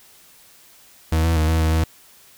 40% pulse tone with pitch steps, 80 / 82.2 / 78.3 / 80.7 / 79.5 / 80.4 Hz, D#2 / E2 / D#2 / E2 / D#2 / E2, +49 / -4 / +11 / -36 / +38 / -43 cents, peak -15 dBFS, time 1.12-1.84 s, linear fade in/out 5 ms, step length 120 ms, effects white hiss -50 dBFS RMS until 2.37 s

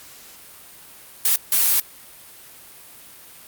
blue noise bursts at uneven times, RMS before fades -17 dBFS, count 2, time 1.25-1.36 / 1.52-1.8 s, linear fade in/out 2 ms, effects white hiss -44 dBFS RMS until 3.47 s + Opus 48 kbps

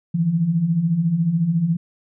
sine beating tone pair, 155.6 / 169.6 Hz, D#3 / E3, 0 / +50 cents, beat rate 14 Hz, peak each -24 / -17 dBFS, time 0.14-1.77 s, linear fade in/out 10 ms, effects none

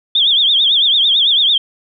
sine tone with vibrato, 3421 Hz, A7, 49 cents flat, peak -9 dBFS, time 0.15-1.58 s, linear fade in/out 5 ms, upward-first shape triangle, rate 9 Hz, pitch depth 170 cents each way, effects none

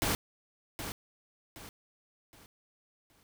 pink noise with echo, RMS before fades -30 dBFS, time 0.02-0.15 s, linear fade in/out 0 ms, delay 770 ms, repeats 4, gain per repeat -9 dB, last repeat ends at 3.23 s, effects none

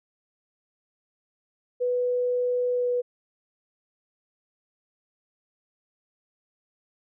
sine tone with pitch glide, 493.9 to 490.5 Hz, B4 to B4, 0 to -12 cents, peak -22 dBFS, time 1.8-3.02 s, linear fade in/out 20 ms, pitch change -12 cents, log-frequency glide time 2.73-2.89 s, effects none

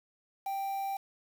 triangle tone with quantisation, 784 Hz, G5, in tune, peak -30 dBFS, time 0.46-0.97 s, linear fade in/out 5 ms, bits 8, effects none

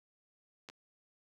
clicks, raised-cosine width 0.2 ms, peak -30 dBFS, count 2, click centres 0.688 / 0.699 s, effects high-pass 100 Hz 12 dB/octave + 10-bit

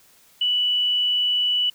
sine tone, 2960 Hz, F#7, in tune, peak -18 dBFS, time 0.41-1.7 s, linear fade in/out 5 ms, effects white hiss -55 dBFS RMS until 1.74 s

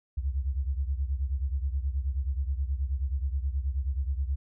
sine beating tone pair, 65.41 / 74.81 Hz, C2 / D2, 0 / +33 cents, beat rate 9.4 Hz, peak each -28 / -32 dBFS, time 0.17-4.36 s, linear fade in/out 10 ms, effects none

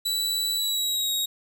sawtooth tone with pitch glide, 3948 to 3783 Hz, B7 to A#7, -1 to +25 cents, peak -21 dBFS, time 0.05-1.26 s, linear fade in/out 10 ms, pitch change -74 cents, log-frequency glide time 0.56-1.12 s, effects 10-bit

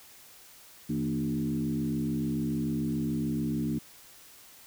sine tone with frequency modulation, 228.7 Hz, A#3, 33 cents flat, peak -27 dBFS, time 0.89-3.79 s, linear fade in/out 10 ms, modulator 66.9 Hz, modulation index 1.3, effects white hiss -53 dBFS RMS until 4.66 s

